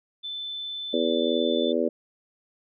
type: tone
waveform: sine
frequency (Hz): 3522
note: A7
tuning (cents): +1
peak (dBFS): -31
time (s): 0.23-1.73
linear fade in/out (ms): 20
type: harmonic tone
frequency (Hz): 82.4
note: E2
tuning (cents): 0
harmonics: 3 / 4 / 5 / 6 / 7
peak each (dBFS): -28 / -28 / -28 / -28 / -28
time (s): 0.93-1.89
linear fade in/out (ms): 10
effects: none